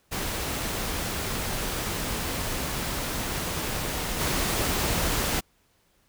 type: noise with level steps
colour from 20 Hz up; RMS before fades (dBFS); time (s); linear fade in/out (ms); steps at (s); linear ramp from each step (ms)
pink; -30 / -26; 0.11-5.41; 20; 4.19; 20
effects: pink hiss -66 dBFS RMS until 6.08 s